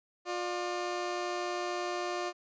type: tone pair together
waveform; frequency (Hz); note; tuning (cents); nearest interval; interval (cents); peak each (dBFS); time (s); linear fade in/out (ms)
20% pulse; 355.2 / 597.4; F4 / D5; +29 / +29; major sixth; 900; -29 / -33; 0.25-2.33; 50
effects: resampled to 16000 Hz